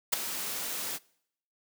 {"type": "noise with ADSR envelope", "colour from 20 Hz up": "white", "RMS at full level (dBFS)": -23, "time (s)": [0.12, 0.99], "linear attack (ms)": 14, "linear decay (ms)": 8, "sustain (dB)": -12, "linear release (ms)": 39, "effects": ["noise-tail reverb RT60 0.7 s tail -24 dB re dry", "high-pass 150 Hz 12 dB/octave"]}